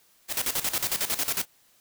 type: noise with tremolo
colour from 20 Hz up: white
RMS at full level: -26 dBFS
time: 0.28-1.46 s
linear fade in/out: 50 ms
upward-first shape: square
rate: 11 Hz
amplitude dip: 75%
effects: white hiss -62 dBFS RMS until 1.8 s